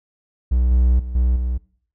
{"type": "tone with level steps", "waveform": "triangle", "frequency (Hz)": 61.74, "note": "B1", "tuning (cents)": 0, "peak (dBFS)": [-12, -10, -23, -12, -17], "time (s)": [0.51, 1.58], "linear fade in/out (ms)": 10, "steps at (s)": [0.71, 0.99, 1.15, 1.36], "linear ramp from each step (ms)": 5, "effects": ["noise-tail reverb RT60 0.6 s tail -23 dB re dry"]}